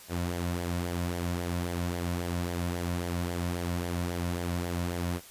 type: tone with flanger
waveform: sawtooth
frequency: 87.31 Hz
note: F2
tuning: in tune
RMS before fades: -32 dBFS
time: 0.08-5.21 s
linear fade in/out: 50 ms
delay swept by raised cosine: 0.75 to 2.55 ms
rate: 3.7 Hz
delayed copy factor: -0.5
effects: white hiss -50 dBFS RMS until 5.3 s + resampled to 32000 Hz